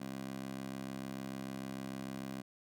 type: tone with high-pass filter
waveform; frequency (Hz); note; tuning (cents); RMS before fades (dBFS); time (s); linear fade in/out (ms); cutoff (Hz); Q
15% pulse; 66.7; C2; +34; -43; 0-2.42; 10; 210; 1.4
effects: none